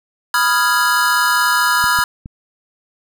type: chord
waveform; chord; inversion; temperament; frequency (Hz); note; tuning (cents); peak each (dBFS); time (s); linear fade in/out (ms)
square; F half-diminished seventh; second; equal; 987.8 / 1244.5 / 1396.9 / 1661.2; Cb6 / Eb6 / F6 / Ab6; 0 / 0 / 0 / 0; -19 / -21 / -18 / -19; 0.34-2.04; 2
type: clicks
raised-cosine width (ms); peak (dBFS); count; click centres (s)
5; -18; 3; 1.841 / 1.989 / 2.259
effects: none